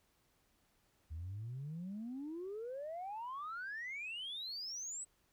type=exponential sweep; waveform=sine; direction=up; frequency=75.2 to 8160 Hz; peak=-40 dBFS; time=1.1-5.05 s; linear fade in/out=20 ms; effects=tanh soft clip ceiling -38 dBFS + pink hiss -75 dBFS RMS until 5.32 s